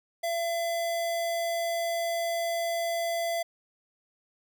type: tone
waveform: square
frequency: 675 Hz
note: E5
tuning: 41 cents sharp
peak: -28 dBFS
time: 0.23-3.43 s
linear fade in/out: 10 ms
effects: none